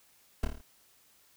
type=noise with echo; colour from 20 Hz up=brown; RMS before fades=-25 dBFS; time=0.43-0.45 s; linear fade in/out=5 ms; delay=27 ms; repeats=6; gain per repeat=-4 dB; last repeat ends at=0.612 s; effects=white hiss -64 dBFS RMS until 1.36 s